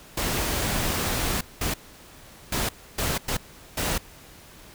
pink noise bursts at uneven times, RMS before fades -26 dBFS, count 6, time 0.17-1.41 / 1.61-1.74 / 2.52-2.69 / 2.98-3.18 / 3.28-3.37 / 3.77-3.98 s, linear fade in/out 5 ms, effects pink hiss -48 dBFS RMS until 4.74 s

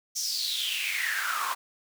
pink noise with high-pass filter sweep, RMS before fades -30 dBFS, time 0.15-1.55 s, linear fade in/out 20 ms, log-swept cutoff 6000 to 1000 Hz, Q 7.6, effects none

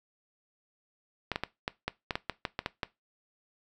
clicks, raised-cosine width 0.3 ms, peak -14 dBFS, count 12, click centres 1.317 / 1.359 / 1.436 / 1.679 / 1.88 / 2.108 / 2.155 / 2.297 / 2.452 / 2.591 / 2.661 / 2.832 s, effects noise-tail reverb RT60 0.2 s tail -19 dB re dry

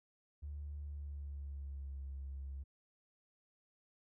triangle tone with pitch glide, 73 to 68.11 Hz, D2 to C#2, -10 to -30 cents, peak -38 dBFS, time 0.42-2.64 s, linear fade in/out 20 ms, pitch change -120 cents, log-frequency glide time 0.81-2.01 s, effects tanh soft clip ceiling -40 dBFS

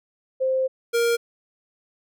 sine / square tone pair in turn, 523.3 / 468.5 Hz, C5 / A#4, 0 / +9 cents, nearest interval major second, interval 191 cents, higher first, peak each -19 dBFS, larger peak neither, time 0.4-0.68 / 0.93-1.17 s, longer first, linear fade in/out 20 ms, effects none

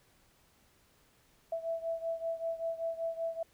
sine beating tone pair, 659.3 / 664.5 Hz, E5 / E5, 0 / +14 cents, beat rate 5.2 Hz, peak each -35 / -38 dBFS, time 1.52-3.43 s, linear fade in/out 5 ms, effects pink hiss -67 dBFS RMS until 3.53 s

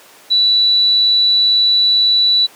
sine tone, 3951 Hz, B7, in tune, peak -9 dBFS, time 0.3-2.47 s, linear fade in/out 20 ms, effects pink hiss -42 dBFS RMS until 2.55 s + high-pass 400 Hz 12 dB/octave

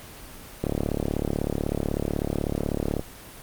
click train, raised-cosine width 2 ms, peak -11 dBFS, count 86, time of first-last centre 0.64-2.995 s, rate 36.1 Hz, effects pink hiss -43 dBFS RMS until 3.42 s + Opus 24 kbps

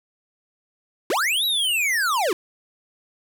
square linear two-way sweep, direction up then down, 277.2 to 3951 to 316.7 Hz, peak -20 dBFS, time 1.1-2.33 s, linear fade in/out 2 ms, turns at 1.45 s, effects none

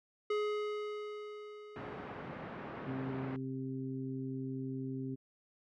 square tone with exponential decay, 420 Hz, G#4, 19 cents sharp, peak -31 dBFS, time 0.3-3.34 s, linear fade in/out 5 ms, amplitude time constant 660 ms
pink band-pass noise, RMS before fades -45 dBFS, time 1.76-3.36 s, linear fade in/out 0 ms, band 140 to 1700 Hz, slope 12 dB/octave
harmonic tone, 132.1 Hz, C3, 17 cents sharp, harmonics 1 / 2 / 3, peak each -41 / -39 / -46 dBFS, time 2.86-5.16 s, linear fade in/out 20 ms
effects low-pass 3000 Hz 12 dB/octave

